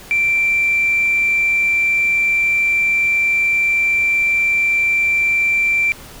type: tone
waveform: sine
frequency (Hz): 2349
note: D7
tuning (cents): 0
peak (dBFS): -12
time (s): 0.11-5.92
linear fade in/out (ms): 0
effects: tanh soft clip ceiling -8 dBFS + pink hiss -38 dBFS RMS until 6.2 s